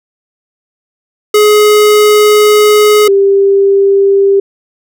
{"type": "tone pair in turn", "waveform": ["square", "sine"], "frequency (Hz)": [420.8, 395.1], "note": ["G#4", "G4"], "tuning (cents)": [23, 14], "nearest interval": "minor second", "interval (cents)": 109, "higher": "first", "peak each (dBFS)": -4, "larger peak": "neither", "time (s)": [[1.34, 3.08], [3.08, 4.4]], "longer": "first", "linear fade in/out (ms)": 5, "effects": []}